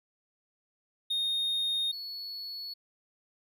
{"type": "tone pair in turn", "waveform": "triangle", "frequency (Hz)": [3698, 4398], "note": ["A#7", "C#8"], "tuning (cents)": [-15, -14], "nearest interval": "minor third", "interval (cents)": 301, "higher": "second", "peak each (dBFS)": [-26, -36], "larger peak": "first", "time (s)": [[1.1, 1.92], [1.92, 2.74]], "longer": "neither", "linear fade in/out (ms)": 10, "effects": []}